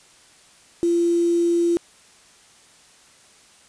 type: tone with quantisation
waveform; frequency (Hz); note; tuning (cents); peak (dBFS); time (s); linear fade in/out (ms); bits
sine; 342.2; F4; -35; -16; 0.83-1.77; 0; 6
effects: white hiss -52 dBFS RMS until 3.68 s + resampled to 22050 Hz